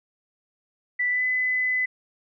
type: tone with pitch glide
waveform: sine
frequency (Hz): 1975.5 to 2011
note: B6 to B6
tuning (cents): 0 to +31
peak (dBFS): -21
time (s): 0.99-1.86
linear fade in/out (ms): 10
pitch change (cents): +31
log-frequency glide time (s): 1.09-1.24
effects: none